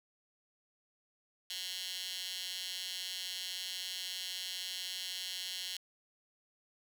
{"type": "tone with high-pass filter", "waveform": "15% pulse", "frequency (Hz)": 183.8, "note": "F#3", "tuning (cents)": -11, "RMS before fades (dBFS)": -41, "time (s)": [1.5, 5.77], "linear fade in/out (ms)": 2, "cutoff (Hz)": 3500, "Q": 2.8, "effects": ["11-bit"]}